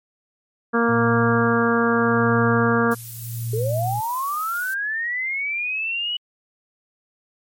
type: harmonic tone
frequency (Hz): 233.2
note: A#3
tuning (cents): +1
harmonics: 1 / 2 / 3 / 4 / 5 / 6 / 7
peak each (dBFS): -20 / -21 / -29 / -29 / -24 / -25 / -26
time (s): 0.73-2.95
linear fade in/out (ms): 20
type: tone with tremolo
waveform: sine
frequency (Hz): 116.54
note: A#2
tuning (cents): 0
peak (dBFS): -21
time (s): 0.88-4.01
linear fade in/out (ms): 20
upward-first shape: sine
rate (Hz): 0.8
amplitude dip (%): 85
type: noise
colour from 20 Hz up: violet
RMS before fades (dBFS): -34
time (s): 2.91-4.74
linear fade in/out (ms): 5
type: linear sweep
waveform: sine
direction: up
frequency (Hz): 410 to 2960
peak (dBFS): -22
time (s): 3.53-6.17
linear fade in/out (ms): 5
effects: MP3 64 kbps